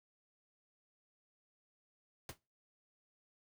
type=noise with exponential decay; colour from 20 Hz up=pink; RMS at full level=-41 dBFS; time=2.29-2.38 s; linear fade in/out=1 ms; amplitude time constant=18 ms; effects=noise-tail reverb RT60 0.3 s tail -23 dB re dry